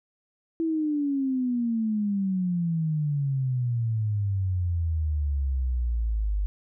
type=exponential sweep; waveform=sine; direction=down; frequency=331 to 49 Hz; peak=-23 dBFS; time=0.6-6.46 s; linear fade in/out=0 ms; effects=none